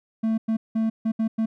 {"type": "tone bursts at uneven times", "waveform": "triangle", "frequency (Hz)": 222.5, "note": "A3", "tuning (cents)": 20, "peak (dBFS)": -18, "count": 6, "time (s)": [[0.23, 0.38], [0.48, 0.57], [0.75, 0.9], [1.05, 1.12], [1.19, 1.28], [1.38, 1.46]], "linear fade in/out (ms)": 10, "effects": []}